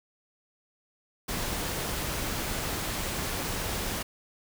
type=noise; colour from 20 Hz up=pink; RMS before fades=-32 dBFS; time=1.28-4.03 s; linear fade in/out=10 ms; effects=none